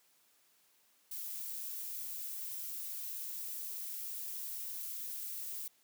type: noise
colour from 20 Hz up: violet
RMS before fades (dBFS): -42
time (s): 1.11-5.68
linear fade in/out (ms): 5
effects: white hiss -70 dBFS RMS until 5.83 s + high-pass 150 Hz 12 dB/octave